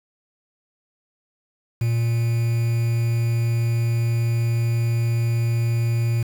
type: tone with quantisation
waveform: triangle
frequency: 116.54 Hz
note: A#2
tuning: in tune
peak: -16 dBFS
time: 1.81-6.23 s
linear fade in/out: 5 ms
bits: 6
effects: none